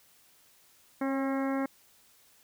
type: harmonic tone with a mistuned harmonic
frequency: 269.8 Hz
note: C#4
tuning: 47 cents flat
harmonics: 1 / 2 / 3 / 4 / 5 / 6 / 7 / 8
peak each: -29 / -35 / -39 / -41 / -43 / -45 / -46 / -47 dBFS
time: 1.01-1.66 s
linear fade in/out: 5 ms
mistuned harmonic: 2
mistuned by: +15 cents
effects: white hiss -62 dBFS RMS until 2.43 s